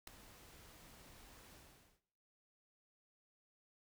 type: noise with ADSR envelope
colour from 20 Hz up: pink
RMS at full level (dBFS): -42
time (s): 0.07-2.01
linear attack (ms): 5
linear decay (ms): 3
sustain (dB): -18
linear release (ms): 470
effects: noise-tail reverb RT60 0.8 s tail -18 dB re dry